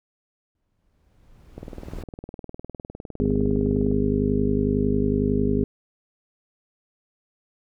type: noise with exponential growth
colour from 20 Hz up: brown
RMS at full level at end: -34 dBFS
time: 0.55-2.03 s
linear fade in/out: 2 ms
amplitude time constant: 320 ms
type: click train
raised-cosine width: 2 ms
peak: -22 dBFS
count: 47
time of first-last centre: 1.58-3.915 s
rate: 19.7 Hz
type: harmonic tone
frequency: 51 Hz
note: G#1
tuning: 31 cents flat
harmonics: 1 / 2 / 3 / 4 / 5 / 6 / 8 / 9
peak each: -28 / -28 / -30 / -26 / -24 / -36 / -25 / -36 dBFS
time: 3.2-5.64 s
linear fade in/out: 0 ms
effects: none